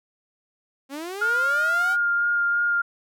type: linear sweep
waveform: sawtooth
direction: up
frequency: 263.2 to 787 Hz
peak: -27 dBFS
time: 0.89-1.97 s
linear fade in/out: 50 ms
type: tone with vibrato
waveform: sine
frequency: 1410 Hz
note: F6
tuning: 16 cents sharp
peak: -19 dBFS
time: 1.21-2.82 s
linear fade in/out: 10 ms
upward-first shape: sine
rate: 3 Hz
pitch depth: 12 cents each way
effects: none